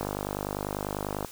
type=click train; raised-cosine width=1 ms; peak=-16 dBFS; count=63; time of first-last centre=0.01-1.248 s; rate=50.1 Hz; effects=white hiss -46 dBFS RMS until 1.31 s